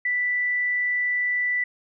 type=tone; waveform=sine; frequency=1975.5 Hz; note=B6; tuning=in tune; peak=-21 dBFS; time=0.05-1.64 s; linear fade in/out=5 ms; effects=none